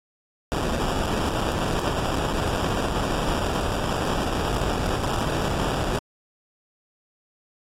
pink noise with sample-and-hold, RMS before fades -25 dBFS, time 0.52-5.99 s, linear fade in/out 0 ms, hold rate 2100 Hz, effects low-pass 10000 Hz 12 dB/octave + AAC 48 kbps

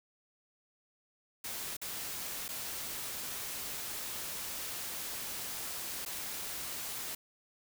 white noise with dropouts, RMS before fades -40 dBFS, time 1.44-7.15 s, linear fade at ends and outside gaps 5 ms, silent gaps 1.768-1.815 / 2.482-2.488 / 6.051-6.06 s, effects none

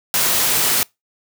white noise, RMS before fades -17 dBFS, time 0.14-0.83 s, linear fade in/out 0 ms, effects noise-tail reverb RT60 0.2 s tail -25 dB re dry + high-pass 100 Hz 12 dB/octave

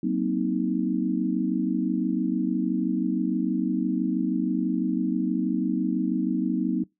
sine chord, C half-diminished seventh, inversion second, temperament just, 188.37 / 235.5 / 261.6 / 314 Hz, Gb3 / Bb3 / C4 / Eb4, +31 / +18 / 0 / +16 cents, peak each -28 dBFS, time 0.03-6.84 s, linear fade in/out 5 ms, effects noise-tail reverb RT60 0.2 s tail -24 dB re dry

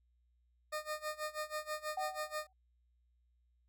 20% pulse tone with tremolo, 611 Hz, D#5, 32 cents flat, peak -31 dBFS, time 0.72-2.47 s, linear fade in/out 10 ms, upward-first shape sine, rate 6.2 Hz, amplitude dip 90%
sine tone with exponential decay, 756 Hz, F#5, 37 cents sharp, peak -33 dBFS, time 1.97-2.53 s, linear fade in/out 5 ms, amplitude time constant 120 ms
effects added 60 Hz sine -70 dBFS peak until 3.68 s

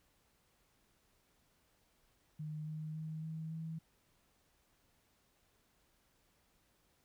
sine tone with pitch steps, 153.4 / 155.36 / 157.35 / 159.36 / 161.4 Hz, D#3 / D#3 / D#3 / D#3 / E3, -24 / -2 / +20 / +42 / -36 cents, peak -40 dBFS, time 2.39-3.79 s, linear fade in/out 10 ms, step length 280 ms, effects pink hiss -74 dBFS RMS until 7.04 s

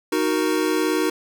square chord, D# minor, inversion none, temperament equal, 311.1 / 370 / 466.2 Hz, D#4 / F#4 / A#4, 0 / 0 / 0 cents, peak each -23 / -24 / -26 dBFS, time 0.12-1.1 s, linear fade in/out 5 ms, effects none

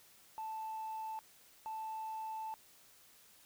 sine tone bursts at uneven times, 880 Hz, A5, in tune, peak -38 dBFS, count 2, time 0.38-1.19 / 1.66-2.54 s, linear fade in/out 0 ms, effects tanh soft clip ceiling -37 dBFS + white hiss -63 dBFS RMS until 3.45 s

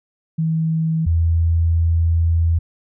sine tone pair in turn, 161 / 83.1 Hz, E3 / E2, -41 / +15 cents, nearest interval major seventh, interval 1144 cents, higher first, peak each -16 / -13 dBFS, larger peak second, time 0.38-1.06 / 1.06-2.59 s, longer second, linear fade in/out 10 ms, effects none

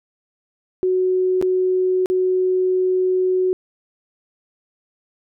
sine tone with dropouts, 370 Hz, F#4, in tune, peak -15 dBFS, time 0.83-3.53 s, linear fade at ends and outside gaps 0 ms, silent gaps 1.414-1.425 / 2.059-2.1 s, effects none

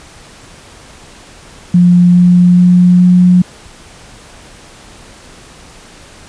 sine tone with pitch steps, 176.7 / 177.72 / 178.75 / 179.79 Hz, F3 / F3 / F3 / F#3, +21 / +31 / +41 / -49 cents, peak -3 dBFS, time 1.74-3.42 s, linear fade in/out 5 ms, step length 420 ms, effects pink hiss -37 dBFS RMS until 6.28 s + resampled to 22050 Hz

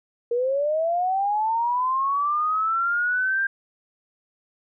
sine linear sweep, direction up, 466.2 to 1600 Hz, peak -20 dBFS, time 0.31-3.47 s, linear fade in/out 5 ms, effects none

